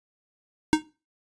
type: tone with exponential decay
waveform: square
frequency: 310 Hz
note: D#4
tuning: 6 cents flat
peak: -12 dBFS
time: 0.73-0.82 s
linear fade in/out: 0 ms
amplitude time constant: 19 ms
effects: noise-tail reverb RT60 0.3 s tail -18 dB re dry + resampled to 22050 Hz